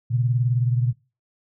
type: beating tone pair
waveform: sine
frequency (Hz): 120 / 139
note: B2 / C#3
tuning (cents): -49 / +5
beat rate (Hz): 19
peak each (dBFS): -19 / -25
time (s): 0.1-0.93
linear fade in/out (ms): 20
effects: noise-tail reverb RT60 0.3 s tail -21 dB re dry